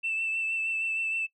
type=tone with vibrato; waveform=sine; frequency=2657 Hz; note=E7; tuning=13 cents sharp; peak=-26 dBFS; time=0.03-1.27 s; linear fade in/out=20 ms; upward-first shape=sine; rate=6.4 Hz; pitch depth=21 cents each way; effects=noise-tail reverb RT60 0.1 s tail -20 dB re dry + tanh soft clip ceiling -23 dBFS